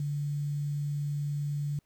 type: tone with quantisation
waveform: sine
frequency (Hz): 145.1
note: D3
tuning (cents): -21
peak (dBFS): -29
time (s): 0-1.79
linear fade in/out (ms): 2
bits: 9
effects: pink hiss -74 dBFS RMS until 1.85 s